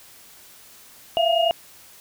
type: tone cluster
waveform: sine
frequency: 666 / 696 / 2856 Hz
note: E5 / F5 / F7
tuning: +18 / -6 / +38 cents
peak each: -19 / -22 / -24 dBFS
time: 1.17-1.51 s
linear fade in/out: 0 ms
effects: white hiss -48 dBFS RMS until 2 s